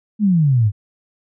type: exponential sweep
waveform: sine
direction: down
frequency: 220.6 to 98 Hz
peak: -11 dBFS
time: 0.19-0.72 s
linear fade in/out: 50 ms
effects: none